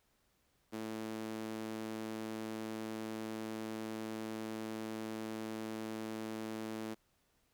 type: tone with high-pass filter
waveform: sawtooth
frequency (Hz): 110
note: A2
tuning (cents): 0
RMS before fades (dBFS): -42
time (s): 0.72-6.95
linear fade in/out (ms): 20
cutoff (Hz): 270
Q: 2.3
effects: pink hiss -75 dBFS RMS until 7.53 s